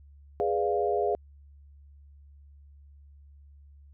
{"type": "chord", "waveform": "sine", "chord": "G# diminished seventh", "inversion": "none", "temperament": "equal", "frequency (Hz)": [415.3, 493.9, 587.3, 698.5], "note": ["G#4", "B4", "D5", "F5"], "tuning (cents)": [0, 0, 0, 0], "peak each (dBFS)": [-27, -32, -33, -29], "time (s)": [0.4, 1.15], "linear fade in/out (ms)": 0, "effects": ["added 71 Hz sine -50 dBFS peak until 3.93 s"]}